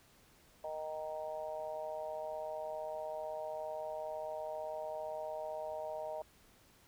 harmonic tone, 155.56 Hz, D#3, in tune, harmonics 3 / 4 / 5 / 6, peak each -50 / -40 / -47 / -48 dBFS, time 0.64-6.22 s, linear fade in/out 2 ms, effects pink hiss -65 dBFS RMS until 6.87 s

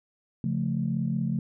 sine chord, Db augmented, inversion none, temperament equal, 138.59 / 174.61 / 220 Hz, Db3 / F3 / A3, 0 / 0 / 0 cents, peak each -29 dBFS, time 0.44-1.39 s, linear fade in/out 2 ms, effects tanh soft clip ceiling -15 dBFS

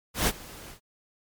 pink noise with ADSR envelope, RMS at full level -22 dBFS, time 0.14-0.8 s, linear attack 130 ms, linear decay 48 ms, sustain -22 dB, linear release 100 ms, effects MP3 96 kbps

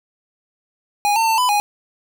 square tone with pitch steps, 823 / 902 / 894 / 999 / 827 Hz, G#5 / A5 / A5 / B5 / G#5, -16 / +43 / +27 / +20 / -8 cents, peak -15 dBFS, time 1.05-1.6 s, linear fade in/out 0 ms, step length 110 ms, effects none

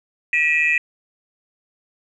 sine tone cluster, 1934 / 2421 / 2576 Hz, B6 / D#7 / E7, -37 / -48 / -41 cents, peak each -19 dBFS, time 0.33-0.78 s, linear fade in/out 2 ms, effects tanh soft clip ceiling -7 dBFS

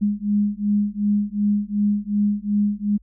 sine beating tone pair, 204.8 / 207.5 Hz, G#3 / G#3, -24 / -1 cents, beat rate 2.7 Hz, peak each -21 / -21 dBFS, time 0.01-2.98 s, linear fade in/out 20 ms, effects added 50 Hz sine -49 dBFS peak until 3.02 s

